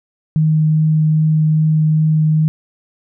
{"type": "tone with vibrato", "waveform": "sine", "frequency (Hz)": 155.8, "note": "D#3", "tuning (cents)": 3, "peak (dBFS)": -10, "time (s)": [0.36, 2.48], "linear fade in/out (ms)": 0, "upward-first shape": "triangle", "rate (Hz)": 2.5, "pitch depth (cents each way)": 8, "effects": []}